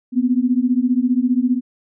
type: beating tone pair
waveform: sine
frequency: 242.3 / 257.3 Hz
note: B3 / C4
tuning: -33 / -29 cents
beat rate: 15 Hz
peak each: -17 dBFS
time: 0.12-1.61 s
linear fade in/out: 50 ms
effects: none